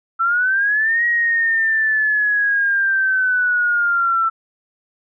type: linear two-way sweep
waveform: sine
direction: up then down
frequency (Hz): 1330 to 1901 to 1330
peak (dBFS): -14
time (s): 0.19-4.3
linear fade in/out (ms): 20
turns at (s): 1.05
effects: none